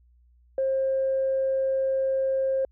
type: tone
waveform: sine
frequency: 533 Hz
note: C5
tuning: 32 cents sharp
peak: -21 dBFS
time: 0.58-2.65 s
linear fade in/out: 2 ms
effects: tanh soft clip ceiling -17 dBFS + added 60 Hz sine -56 dBFS peak until 2.71 s